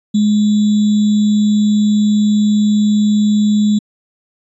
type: tone with sample-and-hold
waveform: sine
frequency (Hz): 210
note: G#3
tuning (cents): +19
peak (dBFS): -9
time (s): 0.14-3.79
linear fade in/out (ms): 10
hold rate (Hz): 3675
effects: resampled to 22050 Hz